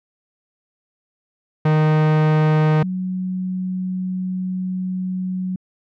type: tone pair in turn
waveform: 45% pulse / sine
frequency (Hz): 154.6 / 184.92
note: D#3 / F#3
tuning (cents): -11 / -1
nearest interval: minor third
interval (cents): 310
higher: second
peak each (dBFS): -13 / -21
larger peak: first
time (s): 1.65-2.83 / 2.83-5.56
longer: second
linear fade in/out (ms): 5
effects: low-pass 2000 Hz 12 dB/octave